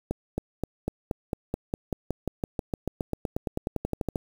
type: accelerating click train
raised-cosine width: 2 ms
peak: -14 dBFS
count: 28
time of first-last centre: 0.11-4.158 s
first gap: 270 ms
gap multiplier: 0.95
effects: 7-bit